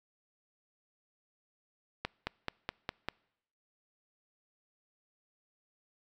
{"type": "accelerating click train", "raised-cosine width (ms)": 0.3, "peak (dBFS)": -17, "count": 6, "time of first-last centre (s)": [2.05, 3.086], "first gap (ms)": 220, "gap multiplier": 0.97, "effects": ["noise-tail reverb RT60 0.8 s tail -26 dB re dry"]}